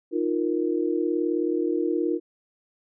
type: chord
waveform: sine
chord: Eb suspended second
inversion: none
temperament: just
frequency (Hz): 311.1 / 350 / 466.7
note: Eb4 / F4 / Bb4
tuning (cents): 0 / +4 / +2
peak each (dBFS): -26 / -25 / -29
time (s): 0.11-2.2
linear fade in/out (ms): 50
effects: none